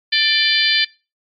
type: harmonic tone with a mistuned harmonic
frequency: 590 Hz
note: D5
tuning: 8 cents sharp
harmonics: 3 / 4 / 5 / 6 / 7 / 8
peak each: -20 / -20 / -20 / -20 / -20 / -20 dBFS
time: 0.12-0.85 s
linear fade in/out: 10 ms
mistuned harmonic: 5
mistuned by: +42 cents
effects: noise-tail reverb RT60 0.3 s tail -22 dB re dry + MP3 32 kbps